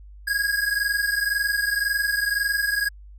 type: tone pair together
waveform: square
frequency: 1639.3 / 1661.2 Hz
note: G#6 / G#6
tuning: -23 / 0 cents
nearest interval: unison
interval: 23 cents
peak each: -24 / -26 dBFS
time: 0.27-2.89 s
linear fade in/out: 10 ms
effects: added 50 Hz sine -41 dBFS peak until 3.18 s